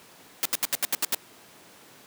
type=noise bursts; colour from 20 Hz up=white; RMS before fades=-24 dBFS; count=8; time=0.43-1.147 s; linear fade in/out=0 ms; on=24 ms; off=75 ms; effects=pink hiss -51 dBFS RMS until 2.06 s + high-pass 200 Hz 12 dB/octave